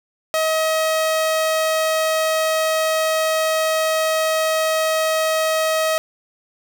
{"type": "tone", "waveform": "sawtooth", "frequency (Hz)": 635, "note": "D#5", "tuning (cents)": 35, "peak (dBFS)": -13, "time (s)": [0.34, 5.98], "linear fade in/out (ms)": 0, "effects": []}